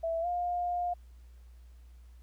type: tone with pitch glide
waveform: sine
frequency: 660 to 707.4 Hz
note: E5 to F5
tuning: +2 to +22 cents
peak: -29 dBFS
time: 0.03-0.94 s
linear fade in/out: 10 ms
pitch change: +120 cents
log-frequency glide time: 0.21-0.27 s
effects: added 60 Hz sine -50 dBFS peak until 2.22 s + pink hiss -70 dBFS RMS until 2.22 s